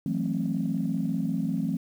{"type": "chord", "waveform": "sine", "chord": "F# half-diminished seventh", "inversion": "third", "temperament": "equal with one note detuned", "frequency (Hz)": [164.81, 185, 220, 265.3], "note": ["E3", "F#3", "A3", "C4"], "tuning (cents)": [0, 0, 0, 24], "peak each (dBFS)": -30, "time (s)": [0.06, 1.77], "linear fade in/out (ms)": 2, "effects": ["tanh soft clip ceiling -17 dBFS", "9-bit"]}